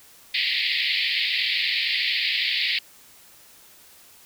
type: band-pass noise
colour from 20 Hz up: pink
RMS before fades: -24 dBFS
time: 0.34-2.79 s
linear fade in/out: 5 ms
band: 1900 to 4700 Hz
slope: 96 dB/octave
effects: white hiss -51 dBFS RMS until 4.25 s